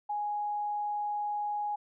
sine tone, 830.6 Hz, G#5, in tune, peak -30 dBFS, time 0.09-1.76 s, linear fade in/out 10 ms, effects none

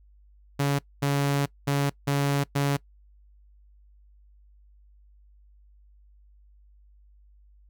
sawtooth tone bursts at uneven times, 141.2 Hz, C#3, 32 cents sharp, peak -18 dBFS, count 5, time 0.59-0.79 / 1.02-1.46 / 1.67-1.9 / 2.07-2.44 / 2.55-2.77 s, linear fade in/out 10 ms, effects noise-tail reverb RT60 0.1 s tail -22 dB re dry + added 50 Hz sine -53 dBFS peak until 7.69 s

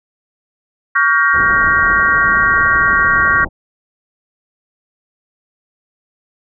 sine chord, G half-diminished seventh, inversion second, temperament just, 1128.9 / 1411.2 / 1568 / 1881.6 Hz, Db6 / F6 / G6 / Bb6, +31 / +18 / 0 / +16 cents, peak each -15 dBFS, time 0.95-3.45 s, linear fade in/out 10 ms
pink low-pass noise, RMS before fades -26 dBFS, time 1.33-3.49 s, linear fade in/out 20 ms, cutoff 860 Hz, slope 48 dB/octave
effects none

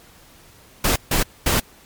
pink noise bursts at uneven times, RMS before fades -18 dBFS, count 3, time 0.84-0.96 / 1.11-1.23 / 1.46-1.6 s, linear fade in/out 5 ms, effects pink hiss -49 dBFS RMS until 1.85 s + MP3 96 kbps

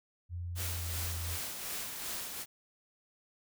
sine tone with pitch glide, 87.31 to 84.48 Hz, F2 to E2, 0 to +43 cents, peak -36 dBFS, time 0.29-1.39 s, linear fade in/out 50 ms, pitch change -57 cents, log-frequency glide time 0.61-0.9 s
white noise with tremolo, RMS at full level -38 dBFS, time 0.55-2.46 s, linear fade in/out 50 ms, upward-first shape sine, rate 2.7 Hz, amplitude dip 40%
effects none

